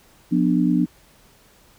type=chord; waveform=sine; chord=B diminished; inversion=second; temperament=just; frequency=177.8 / 246.9 / 296.3 Hz; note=F3 / B3 / D4; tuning=+31 / 0 / +15 cents; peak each=-20 dBFS; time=0.31-0.86 s; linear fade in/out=20 ms; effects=pink hiss -54 dBFS RMS until 1.78 s